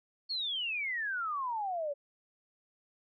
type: exponential sweep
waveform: sine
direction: down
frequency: 4438 to 554 Hz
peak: -32 dBFS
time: 0.29-1.94 s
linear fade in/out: 20 ms
effects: none